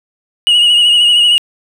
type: tone with vibrato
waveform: sine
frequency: 2893 Hz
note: F#7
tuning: 40 cents flat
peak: -3 dBFS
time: 0.47-1.38 s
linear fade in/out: 0 ms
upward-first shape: sine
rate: 13 Hz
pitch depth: 37 cents each way
effects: tanh soft clip ceiling -5 dBFS + 7-bit